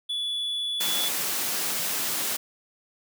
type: tone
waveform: triangle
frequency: 3431 Hz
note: A7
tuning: 44 cents flat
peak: -25 dBFS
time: 0.09-1.09 s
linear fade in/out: 10 ms
type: high-pass noise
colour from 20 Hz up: white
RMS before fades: -28 dBFS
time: 0.8-2.37 s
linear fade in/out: 10 ms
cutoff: 140 Hz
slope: 48 dB/octave
effects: none